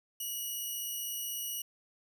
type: tone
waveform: 5% pulse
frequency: 2911 Hz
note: F#7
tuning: 29 cents flat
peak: -27 dBFS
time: 0.2-1.62 s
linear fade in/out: 5 ms
effects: none